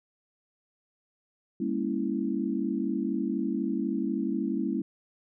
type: chord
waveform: sine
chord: G diminished seventh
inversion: none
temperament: equal with one note detuned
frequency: 200.8 / 233.1 / 277.2 / 329.6 Hz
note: G3 / Bb3 / Db4 / Fb4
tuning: +42 / 0 / 0 / 0 cents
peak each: -32 dBFS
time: 1.6-4.82 s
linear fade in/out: 5 ms
effects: none